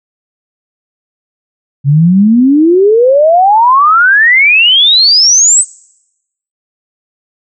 sine exponential sweep, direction up, 134.8 to 8372 Hz, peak -3 dBFS, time 1.84-5.65 s, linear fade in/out 50 ms, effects noise-tail reverb RT60 0.9 s tail -23 dB re dry

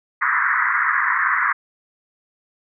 white band-pass noise, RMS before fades -19 dBFS, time 0.21-1.53 s, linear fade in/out 10 ms, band 1000 to 2000 Hz, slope 96 dB/octave, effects none

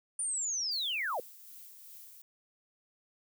sine linear sweep, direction down, 9397 to 441.1 Hz, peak -31 dBFS, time 0.19-1.2 s, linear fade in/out 2 ms
violet noise with tremolo, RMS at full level -50 dBFS, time 0.71-2.22 s, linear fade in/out 5 ms, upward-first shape sine, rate 2.6 Hz, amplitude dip 35%
effects none

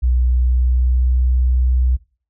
sine tone with pitch glide, 61.74 to 62.78 Hz, B1 to B1, 0 to +29 cents, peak -12 dBFS, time 0.02-1.97 s, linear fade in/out 20 ms, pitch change +29 cents, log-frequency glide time 0.2-1.22 s, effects noise-tail reverb RT60 0.4 s tail -22 dB re dry

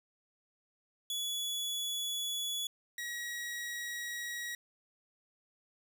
sawtooth tone pair in turn, 3400 / 1908.2 Hz, G#7 / A#6, +40 / +40 cents, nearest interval minor seventh, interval 1000 cents, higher first, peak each -31 / -34 dBFS, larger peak first, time 1.1-2.67 / 2.98-4.55 s, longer neither, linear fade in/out 2 ms, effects none

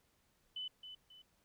sine tone with echo, 3009 Hz, F#7, 28 cents sharp, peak -40 dBFS, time 0.56-0.68 s, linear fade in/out 5 ms, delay 270 ms, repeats 2, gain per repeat -8 dB, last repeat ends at 1.22 s, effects pink hiss -75 dBFS RMS until 1.44 s

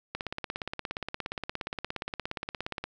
click train, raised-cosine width 0.3 ms, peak -17 dBFS, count 47, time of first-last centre 0.15-2.84 s, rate 17.1 Hz, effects none

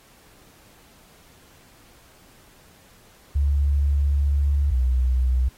sine tone pair in turn, 71 / 63.25 Hz, C#2 / B1, +42 / +42 cents, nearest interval major second, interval 200 cents, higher first, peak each -17 dBFS, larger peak neither, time 3.35-4.71 / 4.71-5.49 s, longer first, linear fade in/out 10 ms, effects pink hiss -54 dBFS RMS until 5.57 s + AAC 48 kbps

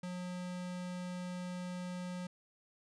square tone, 180 Hz, F#3, 47 cents flat, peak -40 dBFS, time 0.03-2.27 s, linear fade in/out 5 ms, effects resampled to 22050 Hz

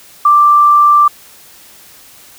sine tone, 1177 Hz, D6, 3 cents sharp, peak -4 dBFS, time 0.25-1.08 s, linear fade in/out 5 ms, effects white hiss -40 dBFS RMS until 2.38 s

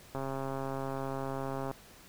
click train, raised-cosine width 1 ms, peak -23 dBFS, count 212, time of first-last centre 0.15-1.713 s, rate 135 Hz, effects pink hiss -55 dBFS RMS until 2.08 s

